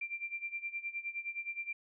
sine tone with tremolo, 2365 Hz, D7, 12 cents sharp, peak -34 dBFS, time 0.01-1.73 s, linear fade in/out 5 ms, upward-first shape sine, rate 9.6 Hz, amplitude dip 85%, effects none

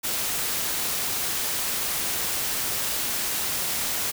white noise, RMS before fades -27 dBFS, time 0.03-4.12 s, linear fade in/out 20 ms, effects none

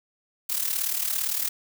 blue noise with amplitude modulation, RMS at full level -24 dBFS, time 0.49-1.49 s, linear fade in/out 10 ms, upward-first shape sine, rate 37.6 Hz, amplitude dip 70%, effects none

